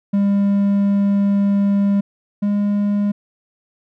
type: tone pair in turn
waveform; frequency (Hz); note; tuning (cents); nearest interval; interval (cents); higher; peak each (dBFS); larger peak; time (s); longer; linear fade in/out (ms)
triangle; 200.3 / 204.3; G3 / G#3; +38 / -28; unison; 34; second; -11 / -13; first; 0.13-2.01 / 2.42-3.12; first; 10
effects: none